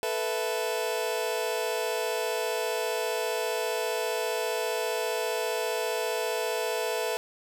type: chord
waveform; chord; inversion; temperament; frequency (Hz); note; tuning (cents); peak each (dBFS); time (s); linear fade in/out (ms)
sawtooth; A suspended second; none; just; 440 / 495 / 660; A4 / B4 / E5; 0 / +4 / +2; -27 / -28 / -28; 0.03-7.17; 0
effects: none